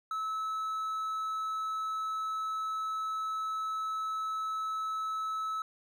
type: tone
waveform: triangle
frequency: 1300 Hz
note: E6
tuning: 24 cents flat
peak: -30 dBFS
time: 0.11-5.62 s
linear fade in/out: 2 ms
effects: none